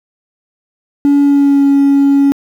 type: tone with pitch glide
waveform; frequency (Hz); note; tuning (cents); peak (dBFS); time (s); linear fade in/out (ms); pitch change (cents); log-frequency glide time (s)
triangle; 284.1 to 279.1; C#4 to C#4; +43 to +12; -3; 1.05-2.32; 0; -31; 1.21-1.64
effects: tanh soft clip ceiling -1 dBFS + 7-bit